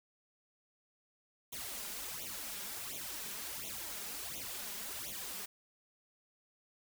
white noise with flanger, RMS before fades -43 dBFS, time 1.52-5.46 s, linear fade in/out 10 ms, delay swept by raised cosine 0.3 to 5 ms, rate 1.4 Hz, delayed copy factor +0.9, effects none

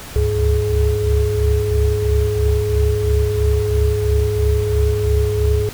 sine tone cluster, 69.3 / 72.3 / 101.8 / 421.6 Hz, C#2 / D2 / G#2 / G#4, 0 / -27 / -34 / +26 cents, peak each -19 dBFS, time 0.16-5.69 s, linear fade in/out 0 ms, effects pink hiss -34 dBFS RMS until 5.73 s

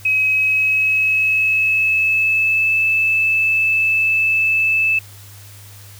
sine tone with pitch glide, 2546 to 2624 Hz, D#7 to E7, +39 to -9 cents, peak -13 dBFS, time 0.05-4.99 s, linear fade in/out 5 ms, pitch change +52 cents, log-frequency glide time 0.27-2.78 s, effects added 101 Hz sine -39 dBFS peak until 5.99 s + white hiss -43 dBFS RMS until 5.99 s

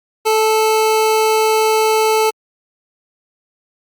25% pulse tone, 437.4 Hz, A4, 10 cents flat, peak -8 dBFS, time 0.25-2.31 s, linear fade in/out 20 ms, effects Opus 48 kbps

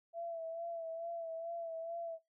sine tone with vibrato, 666 Hz, E5, 18 cents sharp, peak -39 dBFS, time 0.13-2.19 s, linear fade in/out 50 ms, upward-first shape sine, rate 2.3 Hz, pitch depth 37 cents each way, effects noise-tail reverb RT60 0.2 s tail -22 dB re dry

